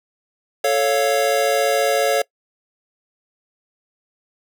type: chord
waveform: square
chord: A augmented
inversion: none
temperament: equal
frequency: 440 / 554.4 / 698.5 Hz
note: A4 / C#5 / E#5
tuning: 0 / 0 / 0 cents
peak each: -22 / -19 / -22 dBFS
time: 0.64-2.22 s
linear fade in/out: 5 ms
effects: noise-tail reverb RT60 0.1 s tail -23 dB re dry